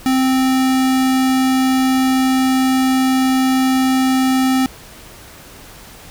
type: tone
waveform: square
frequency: 261.3 Hz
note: C4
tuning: 2 cents flat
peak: -13 dBFS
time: 0.06-4.66 s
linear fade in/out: 0 ms
effects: pink hiss -39 dBFS RMS until 6.1 s